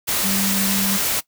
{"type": "tone in noise", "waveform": "sine", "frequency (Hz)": 196, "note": "G3", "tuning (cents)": 0, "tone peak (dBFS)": -22, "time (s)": [0.23, 0.98], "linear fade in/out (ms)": 20, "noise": "white", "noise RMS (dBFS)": -21, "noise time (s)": [0.07, 1.21], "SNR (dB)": -4, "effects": ["noise-tail reverb RT60 0.1 s tail -19 dB re dry"]}